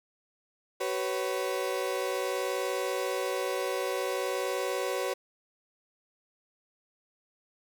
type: chord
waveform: 35% pulse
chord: F# suspended fourth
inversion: none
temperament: equal with one note detuned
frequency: 379.3 / 493.9 / 554.4 Hz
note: F#4 / B4 / C#5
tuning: +43 / 0 / 0 cents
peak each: -32 / -32 / -32 dBFS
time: 0.8-5.14 s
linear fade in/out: 10 ms
effects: none